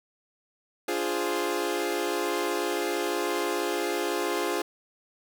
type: chord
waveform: sawtooth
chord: D half-diminished seventh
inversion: none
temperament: equal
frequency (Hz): 293.7 / 349.2 / 415.3 / 523.3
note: D4 / F4 / Ab4 / C5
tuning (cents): 0 / 0 / 0 / 0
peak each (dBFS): -32 / -26 / -27 / -30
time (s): 0.88-4.62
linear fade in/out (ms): 5
effects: 9-bit